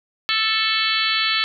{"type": "harmonic tone with a mistuned harmonic", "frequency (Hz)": 440, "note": "A4", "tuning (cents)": 0, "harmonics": [3, 4, 5, 6, 7, 8, 9, 10], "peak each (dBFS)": [-26, -26, -26, -26, -26, -26, -26, -26], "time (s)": [0.29, 1.44], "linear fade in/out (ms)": 0, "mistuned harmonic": 8, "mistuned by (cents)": -52, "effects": []}